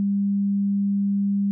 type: tone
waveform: sine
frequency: 199.9 Hz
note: G3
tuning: 34 cents sharp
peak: -19 dBFS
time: 0-1.51 s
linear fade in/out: 0 ms
effects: none